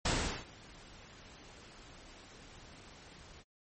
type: noise with ADSR envelope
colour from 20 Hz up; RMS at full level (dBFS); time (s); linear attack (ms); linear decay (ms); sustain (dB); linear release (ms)
pink; -30; 0.05-3.44; 7; 390; -24; 42
effects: MP3 32 kbps